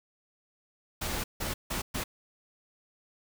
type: noise bursts at uneven times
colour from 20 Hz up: pink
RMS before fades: -33 dBFS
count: 4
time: 1.01-1.24 / 1.4-1.54 / 1.7-1.82 / 1.94-2.04 s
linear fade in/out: 10 ms
effects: none